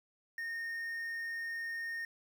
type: tone with quantisation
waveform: triangle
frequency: 1839 Hz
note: A#6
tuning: 24 cents flat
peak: -35 dBFS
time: 0.38-2.05 s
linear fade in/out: 2 ms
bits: 10
effects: none